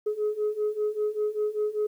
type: beating tone pair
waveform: sine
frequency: 420 / 425.1 Hz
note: G#4 / G#4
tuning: +19 / +40 cents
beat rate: 5.1 Hz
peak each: -28 / -26 dBFS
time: 0.06-1.87 s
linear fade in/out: 10 ms
effects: tanh soft clip ceiling -20 dBFS + 10-bit